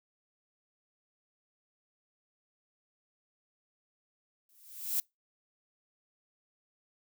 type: noise with exponential growth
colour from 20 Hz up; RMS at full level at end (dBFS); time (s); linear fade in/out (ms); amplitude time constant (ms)
violet; -28; 4.49-5; 2; 110
effects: noise-tail reverb RT60 0.2 s tail -26 dB re dry